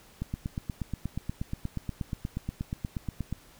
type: click train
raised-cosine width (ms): 5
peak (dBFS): -19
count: 27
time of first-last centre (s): 0.22-3.326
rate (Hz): 8.37
effects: pink hiss -56 dBFS RMS until 3.59 s